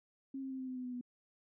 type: tone with pitch steps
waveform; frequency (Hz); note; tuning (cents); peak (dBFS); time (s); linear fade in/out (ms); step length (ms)
sine; 270 / 266.4 / 262.9 / 259.5 / 256 / 252.6 / 249.3 / 246; C#4 / C4 / C4 / C4 / C4 / B3 / B3 / B3; -45 / +31 / +8 / -14 / -38 / +39 / +16 / -7; -39; 0.34-1.012; 5; 84
effects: none